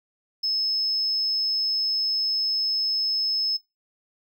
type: tone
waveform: triangle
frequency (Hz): 5200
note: E8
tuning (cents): -24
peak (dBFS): -20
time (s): 0.43-3.57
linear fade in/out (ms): 10
effects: noise-tail reverb RT60 0.2 s tail -19 dB re dry + tanh soft clip ceiling -19 dBFS